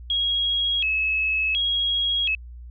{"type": "tone with vibrato", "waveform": "sine", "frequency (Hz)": 2919, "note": "F#7", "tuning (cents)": -24, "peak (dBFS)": -20, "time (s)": [0.1, 2.35], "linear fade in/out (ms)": 2, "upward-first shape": "square", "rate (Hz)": 0.69, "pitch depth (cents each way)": 210, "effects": ["added 60 Hz sine -37 dBFS peak until 2.7 s"]}